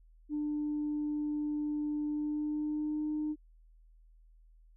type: tone with pitch glide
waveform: sine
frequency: 298 to 303.9 Hz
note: D4 to D#4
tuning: +25 to -41 cents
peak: -30 dBFS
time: 0.29-3.36 s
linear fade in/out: 50 ms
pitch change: +34 cents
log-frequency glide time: 2.07-3.07 s
effects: tanh soft clip ceiling -27 dBFS + added 40 Hz sine -57 dBFS peak until 4.76 s